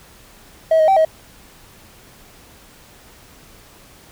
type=tone with pitch steps; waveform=triangle; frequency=643 / 628 / 773 / 636 Hz; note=E5 / D#5 / G5 / D#5; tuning=-43 / +16 / -24 / +38 cents; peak=-7 dBFS; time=0.71-1.05 s; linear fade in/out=5 ms; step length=85 ms; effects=tanh soft clip ceiling -6 dBFS + pink hiss -46 dBFS RMS until 4.11 s